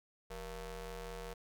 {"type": "ring-modulated tone", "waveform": "sawtooth", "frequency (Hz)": 214.4, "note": "A3", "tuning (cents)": -45, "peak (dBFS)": -36, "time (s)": [0.3, 1.34], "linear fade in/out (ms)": 10, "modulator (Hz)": 257, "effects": []}